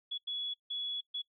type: tone bursts at uneven times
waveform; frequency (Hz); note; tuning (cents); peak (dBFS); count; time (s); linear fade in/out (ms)
sine; 3385; G#7; +32; -34; 4; 0.11-0.18 / 0.27-0.54 / 0.7-1.01 / 1.14-1.22; 10
effects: noise-tail reverb RT60 0.1 s tail -21 dB re dry